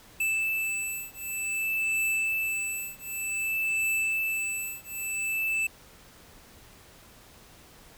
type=beating tone pair; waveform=square; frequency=2637 / 2637.54 Hz; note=E7 / E7; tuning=0 / 0 cents; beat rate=0.54 Hz; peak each=-31 dBFS; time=0.2-5.67 s; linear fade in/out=5 ms; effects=pink hiss -53 dBFS RMS until 7.97 s